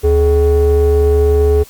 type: ring-modulated tone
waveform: triangle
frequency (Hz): 173.7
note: F3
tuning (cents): -9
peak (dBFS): -3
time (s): 0.03-1.64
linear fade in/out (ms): 20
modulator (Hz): 248
effects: white hiss -41 dBFS RMS until 1.69 s + Opus 48 kbps